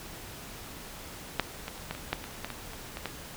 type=clicks; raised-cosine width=0.3 ms; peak=-8 / -19 / -29 / -17 / -24 / -11 / -24 / -17 / -20 / -27 / -20 / -16 dBFS; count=12; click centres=1.397 / 1.681 / 1.778 / 1.91 / 1.95 / 2.13 / 2.241 / 2.446 / 2.503 / 2.734 / 2.971 / 3.057 s; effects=pink hiss -44 dBFS RMS until 3.36 s